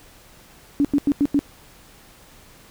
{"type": "tone bursts", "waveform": "sine", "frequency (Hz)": 285.6, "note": "D4", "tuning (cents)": -48, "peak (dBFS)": -14, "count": 5, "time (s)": [0.8, 1.391], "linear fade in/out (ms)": 0, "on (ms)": 47, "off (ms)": 89, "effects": ["pink hiss -49 dBFS RMS until 2.7 s"]}